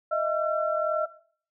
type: tone cluster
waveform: sine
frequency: 622 / 664 / 1353 Hz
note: D#5 / E5 / E6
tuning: -1 / +12 / +45 cents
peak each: -26 / -29 / -28 dBFS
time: 0.11-1.06 s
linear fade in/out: 10 ms
effects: noise-tail reverb RT60 0.5 s tail -18 dB re dry